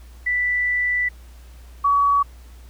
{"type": "tone pair in turn", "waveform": "sine", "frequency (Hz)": [1975.5, 1132.7], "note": ["B6", "C#6"], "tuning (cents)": [0, 37], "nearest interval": "minor seventh", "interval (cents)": 963, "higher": "first", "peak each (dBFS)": [-18, -14], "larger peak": "second", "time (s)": [[0.26, 1.09], [1.84, 2.23]], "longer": "first", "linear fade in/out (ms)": 10, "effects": ["added 60 Hz sine -40 dBFS peak until 2.69 s", "pink hiss -53 dBFS RMS until 2.69 s"]}